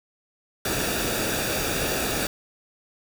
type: noise with comb filter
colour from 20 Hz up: pink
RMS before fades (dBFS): -26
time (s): 0.65-2.27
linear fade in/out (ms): 2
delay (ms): 0.96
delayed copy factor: -0.6
effects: none